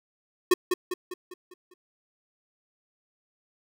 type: tone with echo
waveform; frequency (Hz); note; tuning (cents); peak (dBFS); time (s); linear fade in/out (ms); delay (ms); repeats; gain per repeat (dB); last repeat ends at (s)
square; 363.5; F#4; -31; -16; 0.51-0.54; 5; 200; 6; -6; 1.74
effects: none